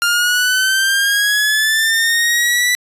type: linear sweep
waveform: sawtooth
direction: up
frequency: 1396.9 to 1975.5 Hz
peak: -9 dBFS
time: 0.02-2.75 s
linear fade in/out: 0 ms
effects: resampled to 32000 Hz

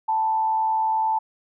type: tone with frequency modulation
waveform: sine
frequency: 880 Hz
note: A5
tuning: in tune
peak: -19 dBFS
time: 0.08-1.19 s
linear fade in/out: 10 ms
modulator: 91.2 Hz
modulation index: 0.42
effects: none

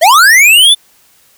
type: linear sweep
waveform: square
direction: up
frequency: 587.3 to 3585 Hz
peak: -3 dBFS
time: 0.01-0.75 s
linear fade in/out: 20 ms
effects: white hiss -48 dBFS RMS until 1.37 s

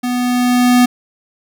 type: tone with level ramp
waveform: square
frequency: 246.9 Hz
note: B3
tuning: in tune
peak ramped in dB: -17 to -7 dBFS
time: 0.03-0.86 s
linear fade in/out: 10 ms
effects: none

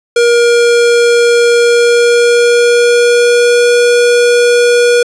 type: tone with pitch glide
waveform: square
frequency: 474.1 to 481.6 Hz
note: A#4 to B4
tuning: +29 to -44 cents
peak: -6 dBFS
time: 0.16-5.03 s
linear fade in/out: 5 ms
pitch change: +27 cents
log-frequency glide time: 1.59-3.73 s
effects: resampled to 22050 Hz + 7-bit

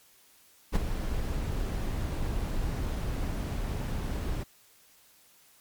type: noise with ADSR envelope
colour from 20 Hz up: brown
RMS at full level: -22 dBFS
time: 0.72-4.44 s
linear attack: 37 ms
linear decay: 18 ms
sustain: -9 dB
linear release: 16 ms
effects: white hiss -60 dBFS RMS until 5.6 s + MP3 96 kbps

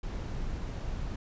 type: noise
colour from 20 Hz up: brown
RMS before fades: -35 dBFS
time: 0.03-1.16 s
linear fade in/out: 5 ms
effects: resampled to 16000 Hz

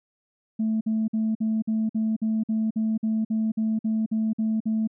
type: tone bursts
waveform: sine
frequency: 220 Hz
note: A3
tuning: in tune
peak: -20 dBFS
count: 16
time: 0.59-4.875 s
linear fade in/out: 10 ms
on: 220 ms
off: 51 ms
effects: tanh soft clip ceiling -18 dBFS

